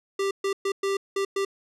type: tone bursts at uneven times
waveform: square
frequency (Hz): 393.3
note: G4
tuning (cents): +6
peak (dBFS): -24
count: 6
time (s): 0.19-0.31 / 0.44-0.53 / 0.65-0.72 / 0.83-0.97 / 1.16-1.25 / 1.36-1.45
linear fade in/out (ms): 5
effects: low-pass 9000 Hz 12 dB/octave